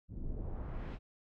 brown noise with low-pass filter sweep, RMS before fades -40 dBFS, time 0.08-0.99 s, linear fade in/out 50 ms, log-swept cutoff 200 to 3600 Hz, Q 1, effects none

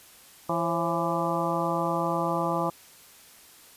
harmonic tone with a mistuned harmonic, 168 Hz, E3, 33 cents sharp, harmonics 1 / 2 / 3 / 4 / 5 / 6 / 7, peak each -32 / -32 / -32 / -32 / -32 / -32 / -32 dBFS, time 0.49-2.7 s, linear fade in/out 5 ms, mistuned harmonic 3, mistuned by +91 cents, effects white hiss -52 dBFS RMS until 3.76 s + resampled to 32000 Hz

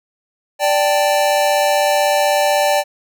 square chord, D suspended fourth, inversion none, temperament equal, 587.3 / 784 / 880 Hz, D5 / G5 / A5, 0 / 0 / 0 cents, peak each -16 / -18 / -22 dBFS, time 0.59-2.84 s, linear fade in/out 50 ms, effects none

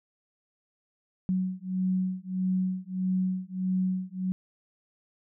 sine beating tone pair, 185 / 186.6 Hz, F#3 / F#3, 0 / +15 cents, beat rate 1.6 Hz, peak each -29 dBFS, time 1.29-4.32 s, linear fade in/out 0 ms, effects none

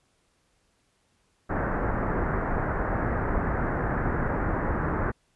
pink low-pass noise, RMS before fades -27 dBFS, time 1.49-5.12 s, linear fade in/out 20 ms, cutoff 1800 Hz, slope 48 dB/octave, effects pink hiss -69 dBFS RMS until 5.35 s + resampled to 24000 Hz

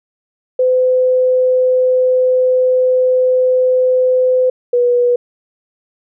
sine tone pair in turn, 509 / 487.2 Hz, C5 / B4, -48 / -24 cents, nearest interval minor second, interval 76 cents, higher first, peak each -9 dBFS, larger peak neither, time 0.59-4.5 / 4.73-5.16 s, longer first, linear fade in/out 5 ms, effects none

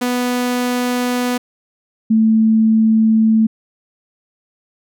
sawtooth / sine tone pair in turn, 246.9 / 221 Hz, B3 / A3, 0 / +8 cents, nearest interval major second, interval 192 cents, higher first, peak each -12 / -9 dBFS, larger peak second, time 0.01-1.38 / 2.1-3.47 s, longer neither, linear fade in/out 10 ms, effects none

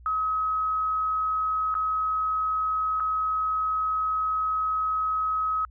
sine tone with dropouts, 1275 Hz, D#6, 42 cents sharp, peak -23 dBFS, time 0.06-5.65 s, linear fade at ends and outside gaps 1 ms, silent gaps 1.742-1.751 / 2.999-3.004 s, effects added 60 Hz sine -46 dBFS peak until 5.7 s

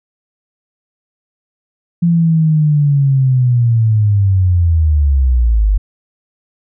sine linear sweep, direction down, 172.5 to 47.53 Hz, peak -8 dBFS, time 2.02-5.78 s, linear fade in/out 10 ms, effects none

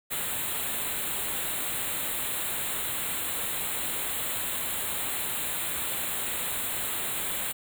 white band-stop noise, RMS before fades -31 dBFS, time 0.1-7.53 s, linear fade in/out 20 ms, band 4100 to 7200 Hz, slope 96 dB/octave, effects none

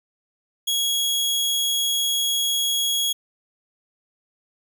sawtooth tone, 3322 Hz, G#7, in tune, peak -17 dBFS, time 0.67-3.13 s, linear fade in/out 10 ms, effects none

